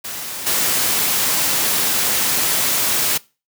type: noise with level steps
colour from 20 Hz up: white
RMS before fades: -28 / -18 dBFS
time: 0.04-3.18 s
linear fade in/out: 10 ms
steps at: 0.46 s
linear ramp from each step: 10 ms
effects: noise-tail reverb RT60 0.3 s tail -22 dB re dry + high-pass 100 Hz 12 dB/octave